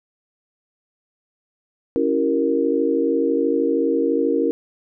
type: chord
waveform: sine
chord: C# diminished seventh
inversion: none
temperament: equal with one note detuned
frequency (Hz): 277.2 / 329.6 / 383.3 / 466.2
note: C#4 / E4 / G4 / Bb4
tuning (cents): 0 / 0 / -39 / 0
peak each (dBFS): -22 / -22 / -26 / -20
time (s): 1.96-4.51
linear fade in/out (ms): 0
effects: none